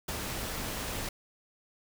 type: noise with ADSR envelope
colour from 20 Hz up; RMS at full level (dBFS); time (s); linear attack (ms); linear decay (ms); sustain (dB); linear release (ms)
pink; -33; 0.08-1.09; 9; 22; -3; 4
effects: none